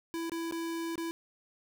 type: tone with dropouts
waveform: square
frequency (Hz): 332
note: E4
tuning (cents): +12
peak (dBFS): -34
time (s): 0.14-1.11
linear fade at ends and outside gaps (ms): 0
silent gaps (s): 0.296-0.319 / 0.511-0.523 / 0.956-0.979
effects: 11-bit